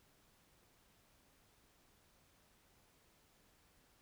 silence, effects pink hiss -71 dBFS RMS until 4.01 s

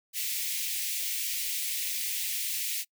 white high-pass noise, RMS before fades -32 dBFS, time 0.13-2.85 s, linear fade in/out 50 ms, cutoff 2000 Hz, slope 48 dB/octave, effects noise-tail reverb RT60 0.1 s tail -25 dB re dry

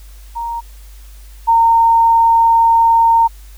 sine tone pair in turn, 932.3 / 917.3 Hz, A#5 / A#5, 0 / -28 cents, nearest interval unison, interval 28 cents, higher first, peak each -19 / -7 dBFS, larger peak second, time 0.35-0.61 / 1.47-3.28 s, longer second, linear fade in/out 20 ms, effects added 50 Hz sine -34 dBFS peak until 3.57 s + white hiss -47 dBFS RMS until 3.57 s

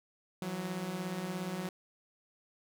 sawtooth beating tone pair, 168 / 185 Hz, E3 / F#3, +33 / 0 cents, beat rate 17 Hz, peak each -37 / -33 dBFS, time 0.42-1.69 s, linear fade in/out 2 ms, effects none

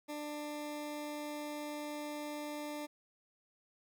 20% pulse tone, 296.9 Hz, D4, 19 cents sharp, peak -35 dBFS, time 0.08-2.87 s, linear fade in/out 20 ms, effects none

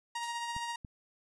sawtooth tone with tremolo, 940 Hz, A#5, 14 cents sharp, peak -30 dBFS, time 0.15-0.76 s, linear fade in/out 5 ms, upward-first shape sine, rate 15 Hz, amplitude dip 35%
violet noise with exponential decay, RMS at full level -39 dBFS, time 0.23-0.51 s, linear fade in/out 1 ms, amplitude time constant 60 ms
clicks, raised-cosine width 5 ms, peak -33 / -32 dBFS, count 2, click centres 0.565 / 0.848 s
effects resampled to 22050 Hz

